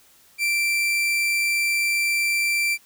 40% pulse tone, 2349 Hz, D7, in tune, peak -19 dBFS, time 0.38-2.78 s, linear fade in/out 50 ms, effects white hiss -55 dBFS RMS until 2.85 s

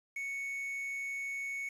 triangle tone with quantisation, 2217 Hz, C#7, in tune, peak -34 dBFS, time 0.16-1.69 s, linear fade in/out 5 ms, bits 9, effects resampled to 32000 Hz

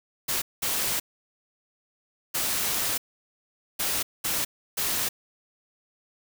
white noise bursts at uneven times, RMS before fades -27 dBFS, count 6, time 0.28-0.42 / 0.62-1 / 2.34-2.98 / 3.79-4.03 / 4.24-4.45 / 4.77-5.09 s, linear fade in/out 10 ms, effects none

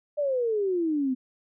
sine exponential sweep, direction down, 603 to 250.9 Hz, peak -23 dBFS, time 0.17-1.15 s, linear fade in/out 20 ms, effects none

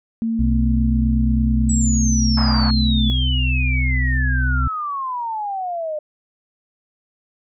sine tone with pitch glide, 226.7 to 219.5 Hz, A#3 to A3, -48 to -4 cents, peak -18 dBFS, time 0.22-3.1 s, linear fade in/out 0 ms, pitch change -56 cents, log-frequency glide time 0.41-2.83 s
harmonic tone, 63.3 Hz, B1, 43 cents sharp, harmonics 1 / 2 / 4, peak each -17 / -23 / -29 dBFS, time 0.39-4.68 s, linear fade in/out 5 ms
sine exponential sweep, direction down, 7920 to 597 Hz, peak -22 dBFS, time 1.69-5.99 s, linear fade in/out 5 ms
pink band-pass noise, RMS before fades -27 dBFS, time 2.37-2.71 s, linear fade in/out 5 ms, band 800 to 1400 Hz, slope 24 dB/octave
effects none

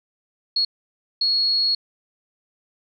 sine tone bursts at uneven times, 4327 Hz, C#8, 43 cents flat, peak -17 dBFS, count 2, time 0.56-0.65 / 1.21-1.75 s, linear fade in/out 5 ms, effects none

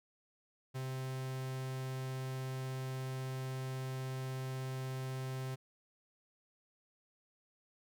45% pulse tone, 130.9 Hz, C3, 1 cent sharp, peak -38 dBFS, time 0.74-5.56 s, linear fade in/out 20 ms, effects none

